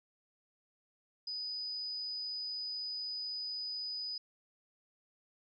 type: tone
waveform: sine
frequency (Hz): 4978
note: D#8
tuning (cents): 0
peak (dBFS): -37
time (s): 1.27-4.18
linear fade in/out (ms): 5
effects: none